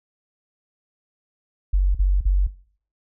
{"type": "tone bursts", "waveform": "sine", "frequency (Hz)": 47.17, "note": "F#1", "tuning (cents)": 34, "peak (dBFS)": -14, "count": 3, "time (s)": [1.73, 2.472], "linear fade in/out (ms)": 10, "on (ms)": 220, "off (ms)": 41, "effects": ["noise-tail reverb RT60 0.5 s tail -19 dB re dry"]}